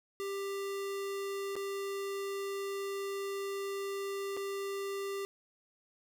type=tone with dropouts; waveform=square; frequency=395.3 Hz; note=G4; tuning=15 cents sharp; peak=-36 dBFS; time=0.2-5.25 s; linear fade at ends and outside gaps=0 ms; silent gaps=1.555-1.564 / 4.367-4.372 s; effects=none